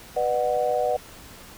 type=chord; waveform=sine; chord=B minor; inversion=none; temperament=equal with one note detuned; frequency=493.9 / 602.4 / 740 Hz; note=B4 / D5 / F#5; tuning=0 / +44 / 0 cents; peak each=-25 dBFS; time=0.16-0.97 s; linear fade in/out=10 ms; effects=pink hiss -45 dBFS RMS until 1.57 s